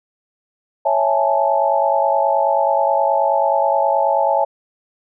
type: chord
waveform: sine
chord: A major seventh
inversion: first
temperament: equal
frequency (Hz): 554.4 / 659.3 / 830.6 / 880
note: C#5 / E5 / G#5 / A5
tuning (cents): 0 / 0 / 0 / 0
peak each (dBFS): -19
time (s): 0.85-4.45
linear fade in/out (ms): 10
effects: none